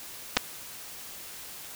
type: clicks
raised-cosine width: 0.2 ms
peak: -4 dBFS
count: 2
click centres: 0.368 / 0.372 s
effects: white hiss -43 dBFS RMS until 1.75 s